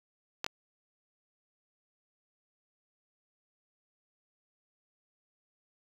clicks, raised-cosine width 0.2 ms, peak -15 dBFS, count 2, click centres 0.444 / 0.464 s, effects high-pass 60 Hz 12 dB/octave + 7-bit

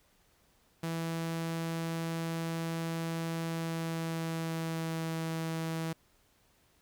sawtooth tone with pitch glide, 164.81 to 162.63 Hz, E3 to E3, 0 to -23 cents, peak -29 dBFS, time 0.83-5.93 s, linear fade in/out 5 ms, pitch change -23 cents, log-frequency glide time 3.46-5.13 s, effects pink hiss -68 dBFS RMS until 6.81 s

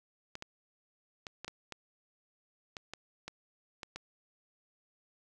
clicks, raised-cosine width 0.2 ms, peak -24 dBFS, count 11, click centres 0.354 / 0.424 / 1.268 / 1.446 / 1.48 / 1.723 / 2.768 / 2.936 / 3.28 / 3.832 / 3.96 s, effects none

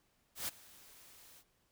white noise with ADSR envelope, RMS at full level -37 dBFS, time 0.35-1.44 s, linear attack 130 ms, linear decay 18 ms, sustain -22 dB, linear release 58 ms, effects pink hiss -75 dBFS RMS until 1.71 s

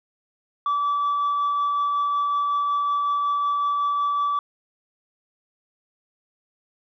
sine tone with tremolo, 1154 Hz, D6, 31 cents flat, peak -17 dBFS, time 0.66-4.39 s, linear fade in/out 2 ms, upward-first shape triangle, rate 5.4 Hz, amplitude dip 25%, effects tanh soft clip ceiling -18 dBFS

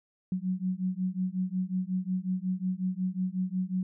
sine beating tone pair, 182.3 / 187.8 Hz, F#3 / F#3, -25 / +26 cents, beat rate 5.5 Hz, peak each -31 dBFS, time 0.32-3.83 s, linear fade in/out 2 ms, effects none

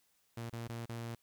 sawtooth tone with dropouts, 116.54 Hz, A#2, in tune, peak -36 dBFS, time 0.37-1.15 s, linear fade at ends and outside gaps 5 ms, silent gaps 0.497-0.528 / 0.676-0.692 / 0.857-0.892 s, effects white hiss -74 dBFS RMS until 1.22 s

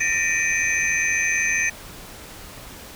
sine tone cluster, 1793 / 1888 / 2330 / 2493 / 6140 Hz, A6 / A#6 / D7 / D#7 / G8, +32 / +22 / -14 / +3 / -37 cents, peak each -25 dBFS, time 0-1.7 s, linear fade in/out 10 ms, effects tanh soft clip ceiling -10 dBFS + pink hiss -40 dBFS RMS until 2.95 s

